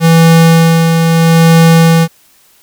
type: tone with tremolo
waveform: square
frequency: 164.81 Hz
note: E3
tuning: in tune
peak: -3 dBFS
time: 0-2.08 s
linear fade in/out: 50 ms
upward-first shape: sine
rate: 0.77 Hz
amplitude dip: 40%
effects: white hiss -47 dBFS RMS until 2.62 s